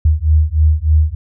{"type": "beating tone pair", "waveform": "sine", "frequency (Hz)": [75.9, 79.2], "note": ["D#2", "D#2"], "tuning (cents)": [-42, 31], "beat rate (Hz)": 3.3, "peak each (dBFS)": -12, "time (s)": [0.05, 1.15], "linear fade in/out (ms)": 5, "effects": []}